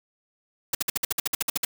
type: noise bursts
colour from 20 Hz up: white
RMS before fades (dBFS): -24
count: 13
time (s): 0.73-1.65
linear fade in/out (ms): 5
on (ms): 20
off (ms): 55
effects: none